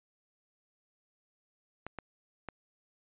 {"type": "clicks", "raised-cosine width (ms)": 0.5, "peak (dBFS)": -24, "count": 3, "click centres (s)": [1.866, 1.987, 2.487], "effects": ["resampled to 8000 Hz"]}